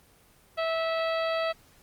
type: harmonic tone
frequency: 653 Hz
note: E5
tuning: 17 cents flat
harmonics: 1 / 2 / 3 / 4 / 5 / 6 / 7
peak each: -27 / -33 / -37 / -39 / -41 / -43 / -44 dBFS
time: 0.57-1.53 s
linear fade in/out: 20 ms
effects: pink hiss -59 dBFS RMS until 1.82 s + Opus 24 kbps